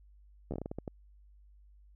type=slowing click train; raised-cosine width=2 ms; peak=-24 dBFS; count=10; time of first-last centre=0.51-0.878 s; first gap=12 ms; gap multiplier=1.29; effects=added 50 Hz sine -56 dBFS peak until 1.95 s